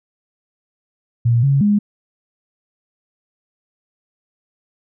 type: tone with pitch steps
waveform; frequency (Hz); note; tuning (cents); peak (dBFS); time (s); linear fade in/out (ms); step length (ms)
sine; 117.9 / 138.6 / 206.2; A#2 / C#3 / G#3; +20 / 0 / -12; -11; 1.25-1.79; 10; 180
effects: none